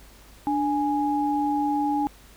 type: tone pair together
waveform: sine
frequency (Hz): 293.7 / 830.6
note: D4 / G#5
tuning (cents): 0 / 0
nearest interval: octave + tritone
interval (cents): 1800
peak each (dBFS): -24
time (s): 0.47-2.07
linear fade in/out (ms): 0
effects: added 50 Hz sine -51 dBFS peak until 2.36 s + pink hiss -52 dBFS RMS until 2.36 s